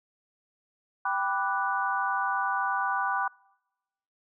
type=chord; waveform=sine; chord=G major seventh; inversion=none; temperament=equal; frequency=784 / 987.8 / 1174.7 / 1480 Hz; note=G5 / B5 / D6 / F#6; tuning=0 / 0 / 0 / 0 cents; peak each=-31 dBFS; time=1.05-3.28 s; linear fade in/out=5 ms; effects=noise-tail reverb RT60 1.0 s tail -26 dB re dry